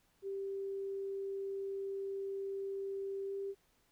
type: tone with pitch glide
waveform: sine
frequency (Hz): 392 to 394.5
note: G4 to G4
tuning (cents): 0 to +11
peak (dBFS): -37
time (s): 0.22-3.55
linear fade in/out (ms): 50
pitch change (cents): +11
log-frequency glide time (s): 3.26-3.33
effects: pink hiss -73 dBFS RMS until 3.91 s